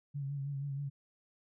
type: tone with vibrato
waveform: sine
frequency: 140 Hz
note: C#3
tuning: 18 cents sharp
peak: -35 dBFS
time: 0.14-0.9 s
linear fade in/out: 20 ms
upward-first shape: sine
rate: 6.3 Hz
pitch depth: 44 cents each way
effects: none